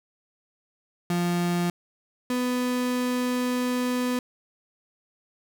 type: tone pair in turn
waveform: 35% pulse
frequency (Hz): 174.61 / 249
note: F3 / B3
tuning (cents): 0 / +14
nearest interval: tritone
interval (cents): 614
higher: second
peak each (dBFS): -21 / -22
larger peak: first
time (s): 1.1-1.7 / 2.3-4.19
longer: second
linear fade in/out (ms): 2
effects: none